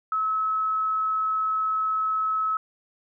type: tone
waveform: sine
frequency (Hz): 1292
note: E6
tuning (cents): -35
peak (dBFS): -22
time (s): 0.12-2.57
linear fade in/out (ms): 2
effects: none